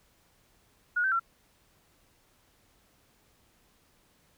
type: tone with pitch steps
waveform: sine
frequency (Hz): 1447 / 1546 / 1359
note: F#6 / G6 / F6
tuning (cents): -39 / -24 / -48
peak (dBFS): -24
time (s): 0.96-1.197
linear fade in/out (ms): 10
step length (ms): 79
effects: pink hiss -66 dBFS RMS until 4.37 s